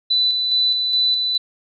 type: tone with tremolo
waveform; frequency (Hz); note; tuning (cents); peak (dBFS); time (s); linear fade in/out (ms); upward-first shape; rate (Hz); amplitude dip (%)
sine; 3989; B7; +17; -14; 0.1-1.38; 10; square; 2.4; 35
effects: none